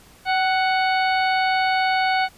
harmonic tone with a mistuned harmonic, 740 Hz, F#5, in tune, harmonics 1 / 2 / 3 / 4 / 5 / 6, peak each -19 / -25 / -26 / -33 / -35 / -32 dBFS, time 0.25-2.29 s, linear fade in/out 50 ms, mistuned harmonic 1, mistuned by +38 cents, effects pink hiss -50 dBFS RMS until 2.37 s + resampled to 32000 Hz

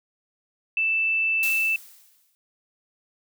sine tone, 2647 Hz, E7, 7 cents sharp, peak -20 dBFS, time 0.77-1.76 s, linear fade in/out 2 ms
blue noise with exponential decay, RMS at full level -29 dBFS, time 1.43-2.35 s, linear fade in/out 0 ms, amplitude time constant 200 ms
effects none

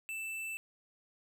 triangle tone with tanh clipping, 2651 Hz, E7, 9 cents sharp, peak -39 dBFS, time 0.09-0.57 s, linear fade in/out 0 ms, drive 18 dB, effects none

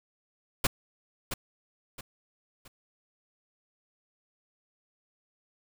pink noise with echo, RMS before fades -24 dBFS, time 0.64-0.67 s, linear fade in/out 5 ms, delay 670 ms, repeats 3, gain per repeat -9 dB, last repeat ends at 2.68 s, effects none

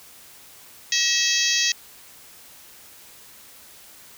harmonic tone with a mistuned harmonic, 651 Hz, E5, 22 cents flat, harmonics 3 / 4 / 5 / 6 / 7 / 8 / 9 / 10, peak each -27 / -27 / -27 / -27 / -27 / -27 / -27 / -27 dBFS, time 0.92-1.72 s, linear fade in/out 2 ms, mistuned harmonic 3, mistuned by -38 cents, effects white hiss -47 dBFS RMS until 4.17 s

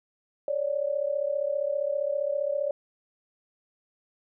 sine tone pair together, 554.4 / 589.5 Hz, C#5 / D5, 0 / +6 cents, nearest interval minor second, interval 106 cents, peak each -28 dBFS, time 0.48-2.71 s, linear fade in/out 2 ms, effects none

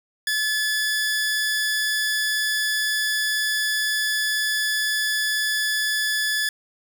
sawtooth tone pair together, 1722 / 4871 Hz, A6 / D#8, -38 / -38 cents, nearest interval octave + tritone, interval 1800 cents, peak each -18 / -27 dBFS, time 0.27-6.49 s, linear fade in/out 2 ms, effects none

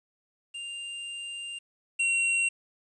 square tone pair in turn, 2794 / 2741 Hz, F7 / F7, 0 / -33 cents, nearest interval unison, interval 33 cents, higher first, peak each -36 / -24 dBFS, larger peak second, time 0.54-1.59 / 1.99-2.49 s, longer first, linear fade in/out 10 ms, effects resampled to 22050 Hz + 10-bit

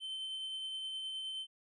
triangle tone with tremolo, 3084 Hz, G7, 29 cents flat, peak -36 dBFS, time 0-1.47 s, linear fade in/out 50 ms, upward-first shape triangle, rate 9.6 Hz, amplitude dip 25%, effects resampled to 24000 Hz

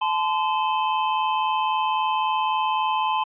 square tone pair together, 865 / 1028.7 Hz, A5 / C6, -30 / -30 cents, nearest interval minor third, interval 300 cents, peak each -24 dBFS, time 0.01-3.24 s, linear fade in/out 10 ms, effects resampled to 8000 Hz

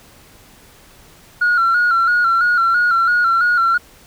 sine tone with vibrato, 1400 Hz, F6, 4 cents sharp, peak -10 dBFS, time 1.41-3.78 s, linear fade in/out 10 ms, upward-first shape square, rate 3 Hz, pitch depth 53 cents each way, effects tanh soft clip ceiling -9 dBFS + pink hiss -46 dBFS RMS until 4.06 s

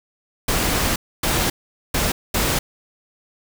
pink noise bursts at uneven times, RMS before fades -20 dBFS, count 4, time 0.48-0.96 / 1.23-1.5 / 1.94-2.12 / 2.34-2.59 s, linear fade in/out 5 ms, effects none

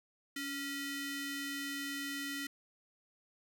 sawtooth ring-modulated tone, 1108 Hz, C#6, 1 cent flat, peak -31 dBFS, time 0.36-2.47 s, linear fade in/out 5 ms, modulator 826 Hz, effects none

